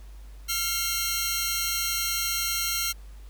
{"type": "tone cluster", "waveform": "15% pulse", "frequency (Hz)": [1379, 2154, 3153, 4025, 5710], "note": ["F6", "C7", "G7", "B7", "F8"], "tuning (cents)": [-22, 50, 9, 32, 37], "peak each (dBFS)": -26, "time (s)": [0.48, 2.93], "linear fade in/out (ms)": 20, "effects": ["added 50 Hz sine -41 dBFS peak until 3.29 s", "pink hiss -58 dBFS RMS until 3.29 s"]}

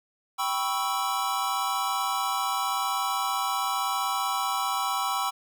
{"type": "chord", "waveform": "square", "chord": "C# half-diminished seventh", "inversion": "second", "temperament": "equal", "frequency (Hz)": [784, 987.8, 1108.7, 1318.5], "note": ["G5", "B5", "C#6", "E6"], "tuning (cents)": [0, 0, 0, 0], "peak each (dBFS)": -32, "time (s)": [0.38, 5.31], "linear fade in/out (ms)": 20, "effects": []}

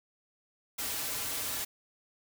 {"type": "noise with comb filter", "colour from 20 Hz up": "white", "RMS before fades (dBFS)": -35, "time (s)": [0.78, 1.65], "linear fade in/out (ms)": 10, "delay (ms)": 5.5, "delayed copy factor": -0.75, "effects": []}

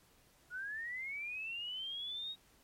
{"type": "linear sweep", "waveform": "sine", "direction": "up", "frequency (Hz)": [1428, 3797], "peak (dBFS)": -39, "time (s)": [0.5, 2.36], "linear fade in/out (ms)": 50, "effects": ["pink hiss -67 dBFS RMS until 2.63 s", "MP3 64 kbps"]}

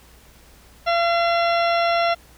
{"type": "harmonic tone", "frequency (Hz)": 682, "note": "F5", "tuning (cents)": -41, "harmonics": [1, 2, 3, 4, 5, 6, 8], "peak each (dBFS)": [-18, -24, -28, -30, -32, -34, -36], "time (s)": [0.86, 2.15], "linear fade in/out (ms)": 20, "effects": ["added 60 Hz sine -51 dBFS peak until 2.37 s", "pink hiss -51 dBFS RMS until 2.37 s"]}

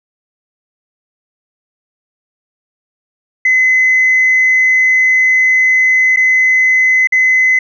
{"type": "tone with dropouts", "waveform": "sine", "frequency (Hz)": 2035, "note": "C7", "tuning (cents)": -49, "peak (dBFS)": -6, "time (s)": [3.45, 7.59], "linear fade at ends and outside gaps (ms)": 5, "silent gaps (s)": [[6.162, 6.17], [7.073, 7.122]], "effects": ["tanh soft clip ceiling -3 dBFS"]}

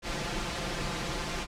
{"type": "noise with comb filter", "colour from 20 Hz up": "pink", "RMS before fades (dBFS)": -33, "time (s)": [0.02, 1.47], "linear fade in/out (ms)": 50, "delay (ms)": 5.8, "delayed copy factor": 0.65, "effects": ["low-pass 6000 Hz 12 dB/octave"]}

